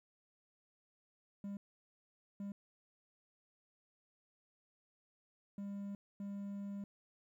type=tone bursts at uneven times; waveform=triangle; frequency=200.4 Hz; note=G3; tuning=38 cents sharp; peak=-39 dBFS; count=4; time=1.44-1.57 / 2.4-2.52 / 5.58-5.95 / 6.2-6.84 s; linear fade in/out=2 ms; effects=13-bit